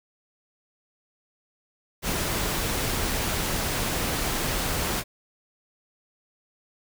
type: noise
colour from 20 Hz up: pink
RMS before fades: -27 dBFS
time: 2.02-5.04 s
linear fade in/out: 50 ms
effects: none